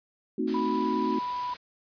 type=chord; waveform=sine; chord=A diminished seventh; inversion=none; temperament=equal with one note detuned; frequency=224.2 / 261.6 / 311.1 / 370 Hz; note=A3 / C4 / Eb4 / Gb4; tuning=+33 / 0 / 0 / 0 cents; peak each=-31 dBFS; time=0.38-1.19 s; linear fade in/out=5 ms
type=noise; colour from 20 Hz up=white; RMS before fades=-41 dBFS; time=0.47-1.57 s; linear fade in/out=10 ms
type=tone; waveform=sine; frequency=987.8 Hz; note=B5; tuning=in tune; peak=-29 dBFS; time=0.54-1.54 s; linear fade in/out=5 ms
effects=resampled to 11025 Hz